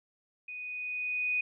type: tone with level ramp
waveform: sine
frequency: 2485 Hz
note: D#7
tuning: 3 cents flat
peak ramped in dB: -39 to -26 dBFS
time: 0.48-1.41 s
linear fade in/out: 5 ms
effects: none